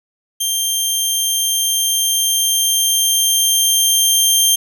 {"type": "tone with level ramp", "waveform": "15% pulse", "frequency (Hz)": 3172, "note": "G7", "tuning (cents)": 20, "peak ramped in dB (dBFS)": [-9, -3], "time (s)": [0.4, 4.56], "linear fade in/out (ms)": 10, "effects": []}